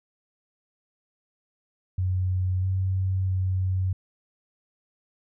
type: tone with pitch steps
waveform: sine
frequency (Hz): 92.3 / 94.4 / 93.4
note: F#2 / F#2 / F#2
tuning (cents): -4 / +35 / +17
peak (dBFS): -22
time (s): 1.98-3.93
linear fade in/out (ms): 5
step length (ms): 650
effects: none